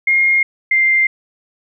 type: tone pair in turn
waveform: sine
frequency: 2135 / 2096 Hz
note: C7 / C7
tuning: +34 / +2 cents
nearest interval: unison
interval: 32 cents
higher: first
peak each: -10 dBFS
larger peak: neither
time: 0.07-0.43 / 0.71-1.07 s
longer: neither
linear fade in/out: 5 ms
effects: none